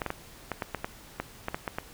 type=clicks; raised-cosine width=0.5 ms; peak=-15 dBFS; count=12; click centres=0.018 / 0.063 / 0.104 / 0.517 / 0.622 / 0.747 / 0.845 / 1.2 / 1.484 / 1.545 / 1.678 / 1.785 s; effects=pink hiss -50 dBFS RMS until 1.93 s